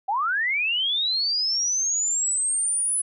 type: linear sweep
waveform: sine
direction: up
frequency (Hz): 740 to 10160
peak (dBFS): -21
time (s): 0.08-3.02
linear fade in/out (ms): 10
effects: none